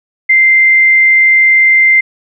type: tone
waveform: sine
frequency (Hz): 2087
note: C7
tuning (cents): -5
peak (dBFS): -4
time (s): 0.29-2.01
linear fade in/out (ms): 10
effects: none